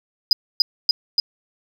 sine tone with echo, 4967 Hz, D#8, 4 cents flat, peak -7 dBFS, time 0.31-0.33 s, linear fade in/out 2 ms, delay 290 ms, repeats 3, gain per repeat -2 dB, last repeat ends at 1.2 s, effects tanh soft clip ceiling -8 dBFS + 8-bit

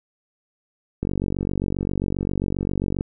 click train, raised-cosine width 3 ms, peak -11 dBFS, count 95, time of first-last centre 1.03-3.009 s, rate 47.5 Hz, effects none

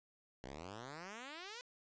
5% pulse exponential sweep, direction up, 60.8 to 508 Hz, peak -36 dBFS, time 0.44-1.61 s, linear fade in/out 0 ms, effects resampled to 16000 Hz + 12-bit

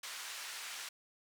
pink band-pass noise, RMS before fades -45 dBFS, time 0.03-0.89 s, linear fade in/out 5 ms, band 1500 to 9700 Hz, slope 12 dB/octave, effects none

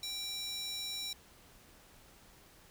square tone with high-pass filter, 784 Hz, G5, in tune, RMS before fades -40 dBFS, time 0.03-1.13 s, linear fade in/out 2 ms, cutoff 4200 Hz, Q 2.9, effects pink hiss -60 dBFS RMS until 2.7 s

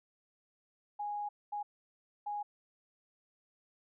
sine tone bursts at uneven times, 827 Hz, G#5, 8 cents flat, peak -35 dBFS, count 3, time 0.99-1.29 / 1.52-1.63 / 2.26-2.43 s, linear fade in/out 10 ms, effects none

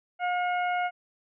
harmonic tone with a mistuned harmonic, 715 Hz, F5, 41 cents sharp, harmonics 1 / 2 / 3 / 4, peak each -26 / -33 / -35 / -44 dBFS, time 0.19-0.91 s, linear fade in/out 50 ms, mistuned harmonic 3, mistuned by +19 cents, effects none

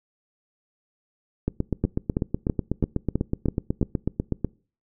two click trains, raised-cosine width 3 ms, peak -9 / -10 dBFS, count 7 / 25, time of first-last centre 1.84-3.814 / 1.48-4.447 s, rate 3.04 / 8.09 Hz, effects noise-tail reverb RT60 0.4 s tail -24 dB re dry

